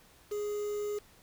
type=tone with quantisation; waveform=triangle; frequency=415.3 Hz; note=G#4; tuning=in tune; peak=-30 dBFS; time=0.31-0.99 s; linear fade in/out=10 ms; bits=8; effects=pink hiss -60 dBFS RMS until 1.22 s